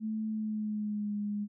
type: tone with pitch glide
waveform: sine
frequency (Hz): 217.9 to 206.6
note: A3 to G#3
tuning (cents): -17 to -9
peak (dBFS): -31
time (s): 0-1.48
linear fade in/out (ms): 50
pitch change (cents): -92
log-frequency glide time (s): 0.28-1.14
effects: none